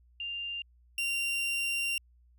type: tone pair in turn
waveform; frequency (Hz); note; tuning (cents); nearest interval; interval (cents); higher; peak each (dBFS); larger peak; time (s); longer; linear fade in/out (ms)
sine / 40% pulse; 2794 / 2768; F7 / F7; 0 / -16; unison; 16; first; -34 / -28; second; 0.2-0.62 / 0.98-1.98; second; 2
effects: added 60 Hz sine -59 dBFS peak until 2.38 s